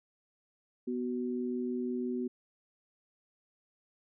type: tone pair together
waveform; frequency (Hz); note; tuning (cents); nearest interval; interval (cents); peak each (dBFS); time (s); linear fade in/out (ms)
sine; 246.9 / 372.8; B3 / F#4; 0 / +13; perfect fifth; 713; -33 / -36; 0.87-2.28; 10
effects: none